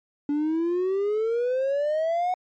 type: exponential sweep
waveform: triangle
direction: up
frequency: 286.5 to 741 Hz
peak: -19 dBFS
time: 0.29-2.34 s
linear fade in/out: 2 ms
effects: tanh soft clip ceiling -16 dBFS + MP3 32 kbps